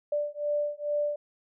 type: beating tone pair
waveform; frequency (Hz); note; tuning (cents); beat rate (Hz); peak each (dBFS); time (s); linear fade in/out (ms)
sine; 587.3 / 589.6; D5 / D5; 0 / +7; 2.3; -30; 0.12-1.16; 5
effects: none